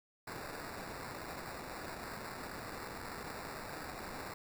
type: noise with sample-and-hold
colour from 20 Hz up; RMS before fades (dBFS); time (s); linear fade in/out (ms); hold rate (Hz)
white; -45; 0.27-4.34; 5; 3150
effects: none